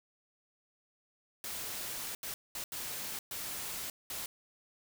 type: noise bursts at uneven times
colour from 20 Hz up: white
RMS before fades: -40 dBFS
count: 6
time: 1.44-2.15 / 2.23-2.34 / 2.55-2.64 / 2.72-3.19 / 3.31-3.9 / 4.1-4.26 s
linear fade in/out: 2 ms
effects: none